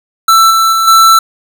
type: tone with level steps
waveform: square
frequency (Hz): 1331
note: E6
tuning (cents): +16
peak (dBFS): -4 / -7 / -9 / -3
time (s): 0.28-1.19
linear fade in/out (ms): 5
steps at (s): 0.5 / 0.72 / 0.87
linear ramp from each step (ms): 10
effects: none